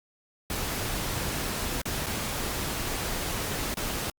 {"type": "noise with dropouts", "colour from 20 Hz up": "pink", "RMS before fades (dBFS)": -31, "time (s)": [0.5, 4.1], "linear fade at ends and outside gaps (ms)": 2, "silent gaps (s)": [[1.817, 1.855], [2.062, 2.066], [3.742, 3.77]], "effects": ["Opus 48 kbps"]}